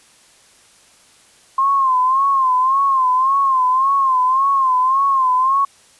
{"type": "tone with vibrato", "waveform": "sine", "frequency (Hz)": 1057, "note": "C6", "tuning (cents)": 17, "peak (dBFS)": -12, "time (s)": [1.58, 5.65], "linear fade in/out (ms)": 5, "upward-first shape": "sine", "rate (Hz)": 1.8, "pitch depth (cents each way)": 84, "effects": ["white hiss -50 dBFS RMS until 5.99 s", "resampled to 24000 Hz"]}